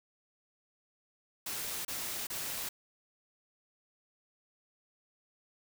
white noise bursts, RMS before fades -38 dBFS, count 3, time 1.46-2.69 s, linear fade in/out 5 ms, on 390 ms, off 30 ms, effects none

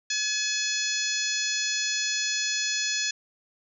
harmonic tone, 850 Hz, G#5, 40 cents sharp, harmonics 2 / 3 / 4 / 5 / 6 / 7 / 8, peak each -33 / -33 / -33 / -33 / -33 / -33 / -33 dBFS, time 0.1-3.11 s, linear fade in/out 5 ms, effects none

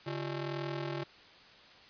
sawtooth ring-modulated tone, 243.4 Hz, B3, 25 cents flat, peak -28 dBFS, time 0.06-1.04 s, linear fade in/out 10 ms, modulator 101 Hz, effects white hiss -56 dBFS RMS until 1.89 s + resampled to 11025 Hz

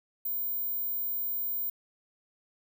sine tone, 15180 Hz, A#9, 30 cents sharp, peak -29 dBFS, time 0.25-1.7 s, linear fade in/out 5 ms, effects none

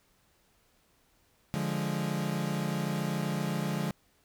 40% pulse chord, D diminished, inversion none, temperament equal, 146.83 / 174.61 / 207.7 Hz, D3 / F3 / Ab3, 0 / 0 / 0 cents, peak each -33 / -33 / -34 dBFS, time 1.54-3.91 s, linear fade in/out 0 ms, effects pink hiss -68 dBFS RMS until 4.24 s

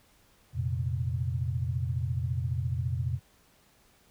sine chord, F suspended fourth, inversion none, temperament just, 87.31 / 116.41 / 130.96 Hz, F2 / Bb2 / C3, 0 / -2 / +2 cents, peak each -32 dBFS, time 0.53-3.2 s, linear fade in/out 50 ms, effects pink hiss -63 dBFS RMS until 4.1 s

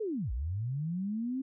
sine linear two-way sweep, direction down then up, 460.5 to 52.1 to 270.4 Hz, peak -31 dBFS, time 0-1.42 s, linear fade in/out 10 ms, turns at 0.32 s, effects none

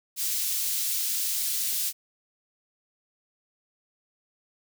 white high-pass noise, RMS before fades -28 dBFS, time 0.16-1.93 s, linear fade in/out 50 ms, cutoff 3800 Hz, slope 12 dB/octave, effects none

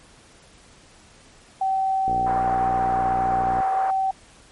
sine tone, 768 Hz, G5, 36 cents flat, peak -19 dBFS, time 1.61-4.11 s, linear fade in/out 5 ms
click train, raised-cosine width 2 ms, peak -18 dBFS, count 93, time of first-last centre 2.08-3.603 s, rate 60.4 Hz
pink band-pass noise, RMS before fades -32 dBFS, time 2.26-3.91 s, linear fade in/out 10 ms, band 580 to 1400 Hz, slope 24 dB/octave
effects pink hiss -51 dBFS RMS until 4.51 s + MP3 48 kbps

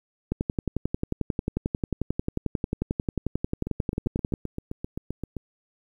two click trains, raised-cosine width 3 ms, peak -12 / -18 dBFS, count 46 / 14, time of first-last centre 0.32-4.338 / 3.67-5.367 s, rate 11.2 / 7.66 Hz, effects 9-bit

